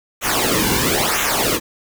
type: noise with flanger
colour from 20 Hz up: pink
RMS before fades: -18 dBFS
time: 0.21-1.6 s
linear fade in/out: 50 ms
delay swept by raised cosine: 0.21 to 1.61 ms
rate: 1 Hz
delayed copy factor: -0.8
effects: none